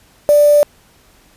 sine tone with quantisation, 587.3 Hz, D5, in tune, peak -6 dBFS, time 0.29-0.63 s, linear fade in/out 0 ms, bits 4, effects pink hiss -50 dBFS RMS until 1.36 s + resampled to 32000 Hz

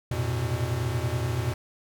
square tone cluster, 86.5 / 109.1 / 120.7 / 130.2 Hz, F2 / A2 / B2 / C3, -16 / -14 / -39 / -8 cents, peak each -33 / -34 / -29 / -35 dBFS, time 0.11-1.54 s, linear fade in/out 5 ms, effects none

